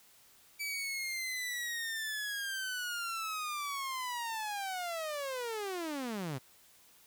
sawtooth linear sweep, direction down, 2310 to 121.6 Hz, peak -32 dBFS, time 0.59-6.39 s, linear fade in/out 20 ms, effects white hiss -62 dBFS RMS until 7.06 s

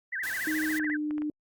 sine tone with vibrato, 1760 Hz, A6, in tune, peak -30 dBFS, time 0.12-0.97 s, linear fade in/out 10 ms, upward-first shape sine, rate 14 Hz, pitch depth 240 cents each way
white noise, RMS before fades -40 dBFS, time 0.23-0.79 s, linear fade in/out 5 ms
sine tone with pitch glide, 310 to 300.7 Hz, D#4 to D4, -6 to +41 cents, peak -28 dBFS, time 0.47-1.3 s, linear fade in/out 2 ms, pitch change -53 cents, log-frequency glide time 0.77-0.91 s
clicks, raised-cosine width 0.5 ms, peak -29 dBFS, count 8, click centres 0.637 / 0.711 / 0.797 / 0.845 / 0.899 / 1.109 / 1.181 / 1.22 s
effects Opus 48 kbps

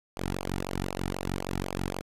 sawtooth tone with flanger, 46.25 Hz, F#1, in tune, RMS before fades -33 dBFS, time 0.16-2.02 s, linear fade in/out 20 ms, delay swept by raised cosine 0.52 to 1.92 ms, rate 3.9 Hz, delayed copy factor -1, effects resampled to 32000 Hz + 9-bit

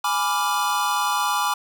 square chord, G# diminished seventh, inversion none, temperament equal, 830.6 / 987.8 / 1174.7 / 1396.9 Hz, G#5 / B5 / D6 / F6, 0 / 0 / 0 / 0 cents, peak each -27 / -26 / -25 / -30 dBFS, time 0.04-1.54 s, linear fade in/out 5 ms, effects none

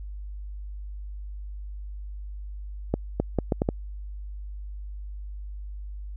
accelerating click train, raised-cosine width 2 ms, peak -9 dBFS, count 6, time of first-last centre 2.94-3.689 s, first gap 260 ms, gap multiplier 0.72, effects added 50 Hz sine -34 dBFS peak until 6.16 s

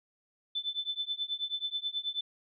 sine tone with tremolo, 3520 Hz, A7, in tune, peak -28 dBFS, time 0.55-2.21 s, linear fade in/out 5 ms, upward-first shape triangle, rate 9.3 Hz, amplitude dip 100%, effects none

